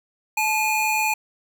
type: tone pair together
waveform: square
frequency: 865 / 2447 Hz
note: A5 / D#7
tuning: -30 / -29 cents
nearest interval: octave + tritone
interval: 1801 cents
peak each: -23 dBFS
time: 0.37-1.14 s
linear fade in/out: 5 ms
effects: none